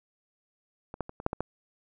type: clicks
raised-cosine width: 1 ms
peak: -25 / -16 / -26 / -25 / -11 / -17 / -15 dBFS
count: 7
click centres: 0.941 / 1.007 / 1.094 / 1.201 / 1.264 / 1.331 / 1.406 s
effects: none